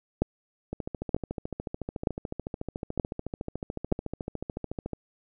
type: two click trains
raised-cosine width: 2 ms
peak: -19 / -9 dBFS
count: 59 / 5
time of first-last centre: 0.73-4.933 / 0.22-3.924 s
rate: 13.8 / 1.08 Hz
effects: none